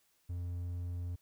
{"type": "tone", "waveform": "triangle", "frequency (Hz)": 87.8, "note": "F2", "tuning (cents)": 10, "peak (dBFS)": -34, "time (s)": [0.29, 1.16], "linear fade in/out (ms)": 10, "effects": ["white hiss -73 dBFS RMS until 1.21 s"]}